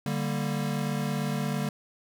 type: chord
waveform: square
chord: G minor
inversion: second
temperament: equal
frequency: 146.83 / 196 / 233.1 Hz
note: D3 / G3 / Bb3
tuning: 0 / 0 / 0 cents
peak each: -31 / -33 / -34 dBFS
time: 0.06-1.69 s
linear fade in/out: 2 ms
effects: none